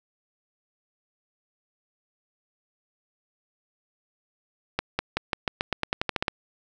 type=accelerating click train; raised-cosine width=0.3 ms; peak=-8 dBFS; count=14; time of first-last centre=4.79-6.282 s; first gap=200 ms; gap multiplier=0.9; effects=none